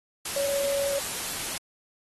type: tone in noise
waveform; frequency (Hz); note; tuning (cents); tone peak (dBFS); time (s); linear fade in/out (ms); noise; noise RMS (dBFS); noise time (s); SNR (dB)
sine; 560; C#5; +18; -25; 0.36-0.99; 5; white; -32; 0.25-1.58; +4
effects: AAC 32 kbps